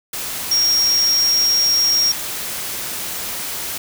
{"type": "tone in noise", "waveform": "sine", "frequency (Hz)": 5588, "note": "F8", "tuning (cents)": 0, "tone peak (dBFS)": -13, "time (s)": [0.51, 2.12], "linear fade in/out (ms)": 5, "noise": "white", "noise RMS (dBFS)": -26, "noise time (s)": [0.13, 3.78], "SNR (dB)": 10, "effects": []}